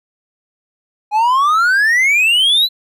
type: exponential sweep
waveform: triangle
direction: up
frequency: 821 to 4077 Hz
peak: -8 dBFS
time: 1.11-2.69 s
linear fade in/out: 50 ms
effects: none